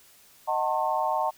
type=chord; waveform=sine; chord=D# diminished seventh; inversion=none; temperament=just; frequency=622.3 / 746.7 / 896 / 1075.3 Hz; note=D#5 / F#5 / A5 / C6; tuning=0 / +16 / +31 / +47 cents; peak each=-30 / -29 / -27 / -31 dBFS; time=0.47-1.31 s; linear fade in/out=20 ms; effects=white hiss -56 dBFS RMS until 1.37 s